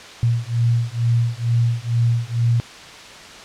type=beating tone pair; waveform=sine; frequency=116.54 / 118.74 Hz; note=A#2 / A#2; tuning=0 / +32 cents; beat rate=2.2 Hz; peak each=-19 dBFS; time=0.23-2.6 s; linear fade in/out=0 ms; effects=white hiss -38 dBFS RMS until 3.44 s + low-pass 5000 Hz 12 dB/octave